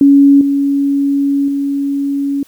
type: tone with level steps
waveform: sine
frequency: 280 Hz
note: C#4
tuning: 18 cents sharp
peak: -3 / -10 / -13 dBFS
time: 0.01-2.43 s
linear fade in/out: 2 ms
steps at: 0.41 / 1.48 s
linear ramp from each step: 2 ms
effects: white hiss -48 dBFS RMS until 2.47 s